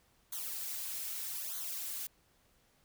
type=noise with flanger; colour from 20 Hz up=blue; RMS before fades=-40 dBFS; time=0.32-2.07 s; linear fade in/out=5 ms; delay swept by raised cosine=0.38 to 4.98 ms; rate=0.8 Hz; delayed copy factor=-0.8; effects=pink hiss -70 dBFS RMS until 2.84 s